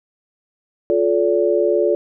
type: tone cluster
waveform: sine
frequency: 352.6 / 432.4 / 575 Hz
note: F4 / A4 / D5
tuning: +17 / -30 / -37 cents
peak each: -18 dBFS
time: 0.9-1.95 s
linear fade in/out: 0 ms
effects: none